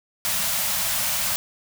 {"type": "band-stop noise", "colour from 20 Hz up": "white", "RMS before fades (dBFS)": -24, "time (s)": [0.25, 1.36], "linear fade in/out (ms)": 0, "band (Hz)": [230, 530], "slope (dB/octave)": 96, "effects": []}